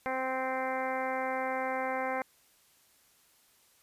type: harmonic tone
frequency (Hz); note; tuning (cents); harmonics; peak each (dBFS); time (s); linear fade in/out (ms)
260.6; C4; -7; 1 / 2 / 3 / 4 / 5 / 6 / 7 / 8 / 9; -41 / -35 / -35 / -39 / -44 / -41 / -45 / -40 / -50; 0.06-2.22; 0
effects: white hiss -65 dBFS RMS until 3.82 s + resampled to 32000 Hz